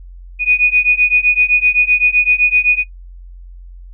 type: beating tone pair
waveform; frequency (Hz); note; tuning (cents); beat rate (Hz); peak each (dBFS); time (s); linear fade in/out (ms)
sine; 2470 / 2477.8; D#7 / D#7; -13 / -8; 7.8; -12; 0.39-2.84; 50
effects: noise-tail reverb RT60 0.1 s tail -21 dB re dry + added 44 Hz sine -32 dBFS peak until 3.93 s